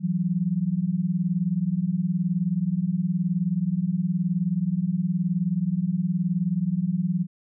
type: beating tone pair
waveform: sine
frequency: 166.5 / 185.5 Hz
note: E3 / F#3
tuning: +18 / +5 cents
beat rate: 19 Hz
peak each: -25 / -24 dBFS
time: 0-7.27 s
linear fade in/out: 50 ms
effects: none